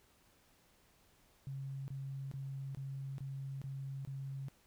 sine tone bursts, 136.1 Hz, C#3, 31 cents flat, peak -40 dBFS, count 7, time 1.47-4.484 s, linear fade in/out 0 ms, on 410 ms, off 24 ms, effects pink hiss -69 dBFS RMS until 4.66 s

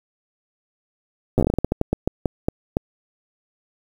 slowing click train, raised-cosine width 2 ms, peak -5 dBFS, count 18, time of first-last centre 1.38-2.769 s, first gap 8 ms, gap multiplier 1.25, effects 7-bit

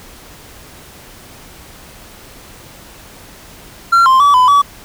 triangle tone with pitch steps, 1370 / 1048 / 1146 / 1006 / 1142 Hz, F6 / C6 / D6 / B5 / D6, -34 / +2 / -43 / +32 / -49 cents, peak -4 dBFS, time 3.92-4.62 s, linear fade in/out 10 ms, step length 140 ms, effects pink hiss -38 dBFS RMS until 4.84 s

